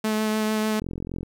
sawtooth tone with vibrato, 216.1 Hz, A3, 31 cents flat, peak -18 dBFS, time 0.04-0.8 s, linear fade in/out 5 ms, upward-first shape sine, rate 6.7 Hz, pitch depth 12 cents each way
click train, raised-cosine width 3 ms, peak -19 dBFS, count 19, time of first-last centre 0.82-1.231 s, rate 43.8 Hz
effects 10-bit

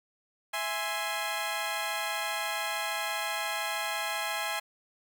15% pulse chord, E augmented, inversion none, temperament equal, 659.3 / 830.6 / 1046.5 Hz, E5 / G#5 / B#5, 0 / 0 / 0 cents, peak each -30 / -27 / -30 dBFS, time 0.53-4.6 s, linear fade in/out 10 ms, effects none

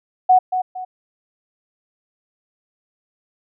sine tone with echo, 740 Hz, F#5, in tune, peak -8 dBFS, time 0.29-0.39 s, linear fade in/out 10 ms, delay 230 ms, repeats 2, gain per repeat -9 dB, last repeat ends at 0.85 s, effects none

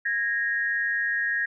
sine tone pair together, 1646.9 / 1868 Hz, G#6 / A#6, -15 / +3 cents, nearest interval major second, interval 218 cents, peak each -26 dBFS, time 0.05-1.46 s, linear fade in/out 10 ms, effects none

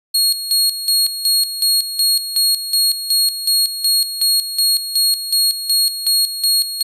sawtooth tone with tremolo, 4300 Hz, C8, 47 cents sharp, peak -9 dBFS, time 0.14-6.83 s, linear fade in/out 10 ms, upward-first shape square, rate 2.7 Hz, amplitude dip 70%, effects resampled to 32000 Hz

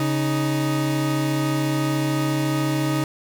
40% pulse tone pair together, 138.7 / 311.4 Hz, C#3 / D#4, +1 / +2 cents, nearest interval octave + major second, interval 1401 cents, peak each -22 dBFS, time 0-3.04 s, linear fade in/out 2 ms, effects 9-bit

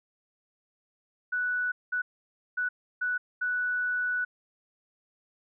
sine tone bursts at uneven times, 1480 Hz, F#6, in tune, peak -26 dBFS, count 5, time 1.32-1.72 / 1.92-2.02 / 2.57-2.69 / 3.01-3.18 / 3.41-4.25 s, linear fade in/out 10 ms, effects none

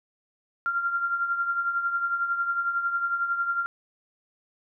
sine tone with tremolo, 1386 Hz, F6, 14 cents flat, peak -21 dBFS, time 0.66-3.66 s, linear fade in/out 0 ms, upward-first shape triangle, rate 11 Hz, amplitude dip 65%, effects none

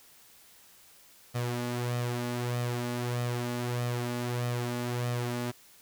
sawtooth tone with flanger, 121.4 Hz, B2, 29 cents flat, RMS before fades -32 dBFS, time 1.34-5.52 s, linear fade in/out 20 ms, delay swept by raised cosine 1.6 to 3.5 ms, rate 1.6 Hz, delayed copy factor +0.55, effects white hiss -57 dBFS RMS until 5.81 s

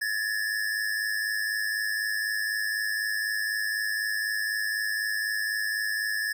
square tone pair together, 1700 / 1804 Hz, G#6 / A6, +40 / +43 cents, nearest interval minor second, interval 103 cents, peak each -29 / -32 dBFS, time 0.01-6.33 s, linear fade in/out 10 ms, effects none

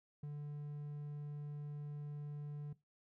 triangle tone, 146.83 Hz, D3, in tune, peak -40 dBFS, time 0.23-2.73 s, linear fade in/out 5 ms, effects noise-tail reverb RT60 0.2 s tail -18 dB re dry

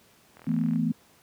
click train, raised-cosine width 0.5 ms, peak -33 dBFS, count 17, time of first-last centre 0.37-0.759 s, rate 41.1 Hz
sine chord, E suspended fourth, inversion none, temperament just, 164.81 / 219.8 / 247.2 Hz, E3 / A3 / B3, 0 / -2 / +2 cents, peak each -27 dBFS, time 0.47-0.92 s, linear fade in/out 5 ms
effects pink hiss -59 dBFS RMS until 1.22 s + high-pass 100 Hz 12 dB/octave

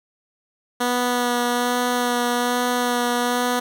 10% pulse tone with vibrato, 244.2 Hz, B3, 19 cents flat, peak -11 dBFS, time 0.8-3.6 s, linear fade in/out 10 ms, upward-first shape sine, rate 1.2 Hz, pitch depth 14 cents each way, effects none

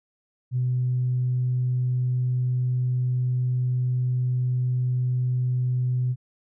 sine tone, 125.6 Hz, B2, 30 cents sharp, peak -20 dBFS, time 0.51-6.16 s, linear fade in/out 50 ms, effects tanh soft clip ceiling -16 dBFS

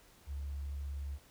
sine tone, 70.4 Hz, C#2, 27 cents sharp, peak -37 dBFS, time 0.26-1.19 s, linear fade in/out 50 ms, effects pink hiss -62 dBFS RMS until 1.3 s

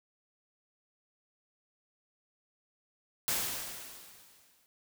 white noise with exponential decay, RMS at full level -30 dBFS, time 3.28-4.66 s, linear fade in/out 0 ms, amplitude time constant 300 ms, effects none

